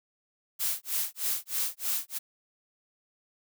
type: noise with tremolo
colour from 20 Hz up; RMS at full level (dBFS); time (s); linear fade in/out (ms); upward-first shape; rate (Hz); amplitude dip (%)
blue; -28; 0.59-2.19; 20; sine; 3.2; 100
effects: none